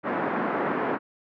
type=band-pass noise; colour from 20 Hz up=pink; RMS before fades=-27 dBFS; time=0.03-0.99 s; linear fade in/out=50 ms; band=200 to 1700 Hz; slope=24 dB/octave; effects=none